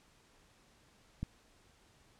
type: click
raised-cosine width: 5 ms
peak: -24 dBFS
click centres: 1.23 s
effects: pink hiss -66 dBFS RMS until 2.19 s + low-pass 9000 Hz 12 dB/octave